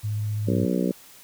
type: tone with vibrato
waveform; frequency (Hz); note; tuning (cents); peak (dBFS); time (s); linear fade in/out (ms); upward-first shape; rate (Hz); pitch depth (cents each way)
sine; 105.8; G#2; +33; -24; 0.03-0.66; 20; sine; 15; 15
type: harmonic tone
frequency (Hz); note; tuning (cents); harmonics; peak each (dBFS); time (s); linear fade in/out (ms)
61.6; B1; -4; 3 / 4 / 5 / 6 / 7 / 8 / 9; -25 / -27 / -29 / -31 / -32 / -33 / -34; 0.47-0.92; 10
effects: white hiss -49 dBFS RMS until 1.23 s